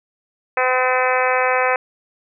harmonic tone, 255.1 Hz, C4, 44 cents flat, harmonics 2 / 3 / 4 / 5 / 6 / 7 / 8 / 9 / 10, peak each -20 / -22 / -23 / -24 / -25 / -25 / -26 / -27 / -27 dBFS, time 0.57-1.76 s, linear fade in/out 2 ms, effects none

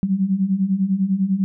sine beating tone pair, 185 / 195 Hz, F#3 / G3, 0 / -9 cents, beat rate 10 Hz, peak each -22 / -18 dBFS, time 0.03-1.44 s, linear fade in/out 0 ms, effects none

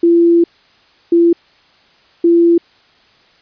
sine tone bursts at uneven times, 339.8 Hz, F4, 47 cents flat, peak -6 dBFS, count 3, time 0.03-0.44 / 1.12-1.33 / 2.24-2.58 s, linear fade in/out 5 ms, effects white hiss -50 dBFS RMS until 3.41 s + resampled to 11025 Hz

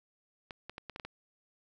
clicks, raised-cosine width 0.3 ms, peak -26 dBFS, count 7, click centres 0.508 / 0.696 / 0.781 / 0.897 / 0.961 / 0.998 / 1.05 s, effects none

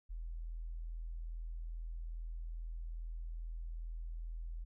sine tone, 41.2 Hz, E1, in tune, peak -40 dBFS, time 0.09-4.65 s, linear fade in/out 20 ms, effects none

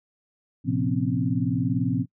sine tone cluster, 112.3 / 130 / 173.4 / 250.8 / 271.2 Hz, A2 / C3 / F3 / B3 / C#4, +36 / -11 / -12 / +27 / -38 cents, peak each -28 dBFS, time 0.64-2.06 s, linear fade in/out 50 ms, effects noise-tail reverb RT60 0.1 s tail -23 dB re dry

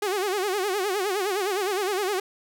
sawtooth tone with vibrato, 392 Hz, G4, in tune, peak -20 dBFS, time 0.02-2.2 s, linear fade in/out 5 ms, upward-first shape sine, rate 9.7 Hz, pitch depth 140 cents each way, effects none

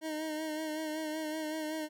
25% pulse tone with vibrato, 311.3 Hz, D#4, 1 cent sharp, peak -31 dBFS, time 0.01-1.89 s, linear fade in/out 50 ms, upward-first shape sine, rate 5.3 Hz, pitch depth 36 cents each way, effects none

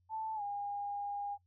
sine tone with pitch glide, 880 to 811.6 Hz, A5 to G#5, 0 to -40 cents, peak -36 dBFS, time 0.09-1.38 s, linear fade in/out 50 ms, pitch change -140 cents, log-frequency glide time 0.35-0.42 s, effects noise-tail reverb RT60 0.1 s tail -23 dB re dry + added 89 Hz sine -70 dBFS peak until 1.46 s

